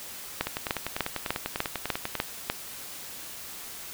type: two click trains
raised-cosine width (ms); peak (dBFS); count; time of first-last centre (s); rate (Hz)
0.3; -13 / -9; 18 / 8; 0.47-2.153 / 0.41-2.5; 10.1 / 3.35
effects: white hiss -41 dBFS RMS until 3.93 s